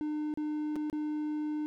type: tone with dropouts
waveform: triangle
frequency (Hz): 302.3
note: D#4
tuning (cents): -50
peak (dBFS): -29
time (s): 0.01-1.66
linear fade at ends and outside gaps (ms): 0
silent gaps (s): 0.339-0.374 / 0.757-0.763 / 0.899-0.928
effects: none